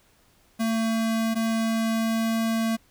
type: tone pair in turn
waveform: square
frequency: 225.1 / 225.1 Hz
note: A3 / A3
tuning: +40 / +40 cents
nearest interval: unison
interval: 0 cents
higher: neither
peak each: -23 dBFS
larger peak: neither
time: 0.59-1.35 / 1.35-2.77 s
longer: second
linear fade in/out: 20 ms
effects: pink hiss -61 dBFS RMS until 2.9 s